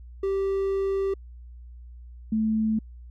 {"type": "tone pair in turn", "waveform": ["triangle", "sine"], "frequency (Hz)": [390, 218.9], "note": ["G4", "A3"], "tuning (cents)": [-9, -9], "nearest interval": "minor seventh", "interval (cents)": 1000, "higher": "first", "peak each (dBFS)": -21, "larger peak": "neither", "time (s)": [[0.23, 1.14], [2.32, 2.79]], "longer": "first", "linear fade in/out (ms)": 5, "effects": ["added 60 Hz sine -41 dBFS peak until 3.1 s"]}